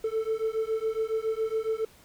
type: beating tone pair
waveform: triangle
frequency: 439.2 / 446.4 Hz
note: A4 / A4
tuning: -3 / +25 cents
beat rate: 7.2 Hz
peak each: -27 dBFS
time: 0.04-1.85 s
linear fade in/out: 5 ms
effects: tanh soft clip ceiling -17 dBFS + pink hiss -56 dBFS RMS until 2.04 s